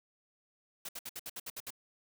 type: noise bursts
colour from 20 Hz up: white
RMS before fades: -42 dBFS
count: 9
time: 0.85-1.705 s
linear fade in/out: 5 ms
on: 39 ms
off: 63 ms
effects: none